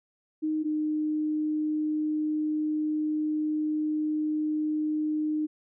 sine tone pair in turn, 310.2 / 306.1 Hz, D#4 / D#4, -5 / -28 cents, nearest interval unison, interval 23 cents, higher first, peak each -25 dBFS, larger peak neither, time 0.42-0.64 / 0.64-5.47 s, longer second, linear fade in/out 20 ms, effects none

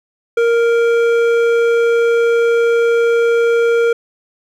sine tone with hard clipping, 466.2 Hz, A#4, in tune, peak -12 dBFS, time 0.37-3.93 s, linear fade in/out 5 ms, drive 10 dB, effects none

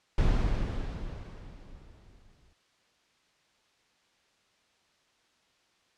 brown noise with exponential decay, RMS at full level -23 dBFS, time 0.18-2.53 s, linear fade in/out 2 ms, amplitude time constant 510 ms, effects white hiss -68 dBFS RMS until 5.97 s + low-pass 5000 Hz 12 dB/octave

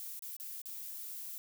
violet noise with dropouts, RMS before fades -44 dBFS, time 0-1.38 s, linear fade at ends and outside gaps 0 ms, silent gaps 0.192-0.223 / 0.366-0.399 / 0.617-0.657 s, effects none

